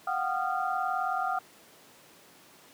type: tone cluster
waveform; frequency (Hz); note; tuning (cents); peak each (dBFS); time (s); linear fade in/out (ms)
sine; 719 / 758 / 1227 / 1384; F#5 / F#5 / D#6 / F6; -50 / +42 / -25 / -16; -34 / -31 / -33 / -34; 0.07-1.39; 5
effects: pink hiss -55 dBFS RMS until 2.73 s + high-pass 200 Hz 12 dB/octave